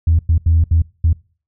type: tone bursts at uneven times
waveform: sine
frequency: 81.9 Hz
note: E2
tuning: 11 cents flat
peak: -8 dBFS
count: 5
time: 0.07-0.19 / 0.29-0.38 / 0.46-0.64 / 0.71-0.82 / 1.04-1.13 s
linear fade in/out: 5 ms
effects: noise-tail reverb RT60 0.4 s tail -24 dB re dry + tanh soft clip ceiling -5 dBFS